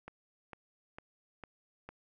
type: click train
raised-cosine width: 0.5 ms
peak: -30 dBFS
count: 5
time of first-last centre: 0.08-1.89 s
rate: 2.21 Hz
effects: none